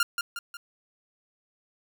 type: tone with echo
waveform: sawtooth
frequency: 1399 Hz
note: F6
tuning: 3 cents sharp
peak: -17 dBFS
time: 0-0.03 s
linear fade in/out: 2 ms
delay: 180 ms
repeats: 3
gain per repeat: -6 dB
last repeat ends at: 0.57 s
effects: none